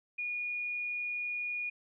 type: tone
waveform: sine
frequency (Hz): 2444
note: D#7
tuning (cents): -32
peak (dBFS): -33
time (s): 0.18-1.7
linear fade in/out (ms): 10
effects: none